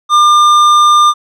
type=tone with tanh clipping; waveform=sine; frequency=1200 Hz; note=D6; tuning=37 cents sharp; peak=-6 dBFS; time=0.09-1.14 s; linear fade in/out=50 ms; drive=12 dB; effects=none